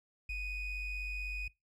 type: ring-modulated tone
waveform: triangle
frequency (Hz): 1268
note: D#6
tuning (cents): +32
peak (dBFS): -31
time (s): 0.29-1.48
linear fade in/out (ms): 5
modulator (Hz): 1220
effects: noise-tail reverb RT60 0.2 s tail -21 dB re dry